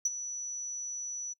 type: tone with ADSR envelope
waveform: sine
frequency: 5920 Hz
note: F#8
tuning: in tune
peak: -21 dBFS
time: 0.05-1.34 s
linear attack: 6 ms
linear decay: 30 ms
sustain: -14 dB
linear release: 21 ms
effects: noise-tail reverb RT60 0.1 s tail -24 dB re dry + tanh soft clip ceiling -22 dBFS